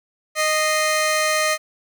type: tone pair together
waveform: 15% pulse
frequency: 620 / 2085 Hz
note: D#5 / C7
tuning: -6 / -7 cents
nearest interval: octave + major sixth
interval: 2099 cents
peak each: -12 / -18 dBFS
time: 0.35-1.58 s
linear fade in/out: 50 ms
effects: none